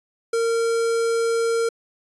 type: tone with notch filter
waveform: square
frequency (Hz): 460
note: A#4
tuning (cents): -23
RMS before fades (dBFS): -21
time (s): 0.33-1.69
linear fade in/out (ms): 5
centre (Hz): 2800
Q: 1.2
effects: resampled to 24000 Hz